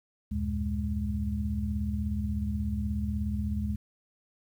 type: tone cluster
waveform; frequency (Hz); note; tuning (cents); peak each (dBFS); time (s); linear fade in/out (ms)
sine; 74.1 / 90.6 / 113.3 / 207.6; D2 / F#2 / A#2 / G#3; +16 / -36 / -49 / 0; -31 / -37 / -38 / -32; 0.31-3.76; 10
effects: 10-bit